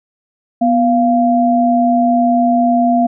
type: tone pair together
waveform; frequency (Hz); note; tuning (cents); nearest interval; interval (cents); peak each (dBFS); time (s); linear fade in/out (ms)
sine; 245 / 693; B3 / F5; -14 / -14; octave + tritone; 1800; -12; 0.61-3.07; 10
effects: none